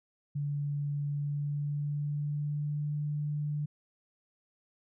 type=tone with pitch glide; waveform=sine; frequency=144.4 to 148.12 Hz; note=D3 to D3; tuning=-29 to +15 cents; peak=-30 dBFS; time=0.35-3.66 s; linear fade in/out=10 ms; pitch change=+44 cents; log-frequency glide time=1.09-2.94 s; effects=none